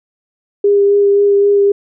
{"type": "tone with vibrato", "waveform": "sine", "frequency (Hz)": 403.5, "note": "G#4", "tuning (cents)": -50, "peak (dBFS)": -7, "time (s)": [0.64, 1.72], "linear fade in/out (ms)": 5, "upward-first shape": "sine", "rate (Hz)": 3.8, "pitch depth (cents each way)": 13, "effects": []}